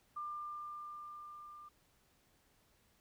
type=tone with level ramp; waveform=sine; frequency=1195 Hz; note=D6; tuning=30 cents sharp; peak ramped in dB=-39 to -51 dBFS; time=0.16-1.69 s; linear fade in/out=10 ms; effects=pink hiss -72 dBFS RMS until 3 s